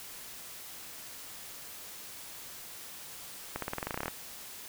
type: accelerating click train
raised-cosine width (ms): 0.5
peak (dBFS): -18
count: 14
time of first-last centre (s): 3.56-4.081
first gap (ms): 63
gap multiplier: 0.92
effects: white hiss -46 dBFS RMS until 4.68 s